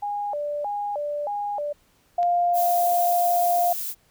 sine tone with vibrato, 694 Hz, F5, 11 cents flat, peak -25 dBFS, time 0.02-1.73 s, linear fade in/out 10 ms, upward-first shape square, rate 1.6 Hz, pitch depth 290 cents each way
sine tone, 701 Hz, F5, 6 cents sharp, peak -18 dBFS, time 2.18-3.73 s, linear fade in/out 5 ms
click, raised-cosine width 0.2 ms, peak -24 dBFS, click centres 2.23 s
violet noise, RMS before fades -30 dBFS, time 2.53-3.95 s, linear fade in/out 50 ms
effects pink hiss -62 dBFS RMS until 4.1 s

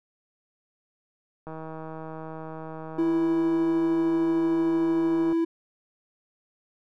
click train, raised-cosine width 1 ms, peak -25 dBFS, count 614, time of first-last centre 1.47-5.325 s, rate 159 Hz
triangle tone, 331.2 Hz, E4, 8 cents sharp, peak -19 dBFS, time 2.98-5.45 s, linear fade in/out 10 ms
effects none

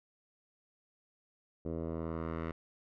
10% pulse tone with low-pass filter sweep, 81.7 Hz, E2, 15 cents flat, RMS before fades -38 dBFS, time 1.65-2.52 s, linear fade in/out 5 ms, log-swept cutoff 500 to 1900 Hz, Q 1.3, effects none

